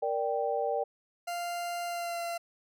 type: chord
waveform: sine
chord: G minor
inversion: first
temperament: equal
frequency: 466.2 / 587.3 / 784 Hz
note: Bb4 / D5 / G5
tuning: 0 / 0 / 0 cents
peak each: -32 dBFS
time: 0.02-0.84 s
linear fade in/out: 10 ms
type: tone with pitch glide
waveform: 40% pulse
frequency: 696 to 684.4 Hz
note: F5 to F5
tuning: -6 to -35 cents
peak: -32 dBFS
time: 1.27-2.38 s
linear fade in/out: 10 ms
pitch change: -29 cents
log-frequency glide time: 1.86-2.21 s
effects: none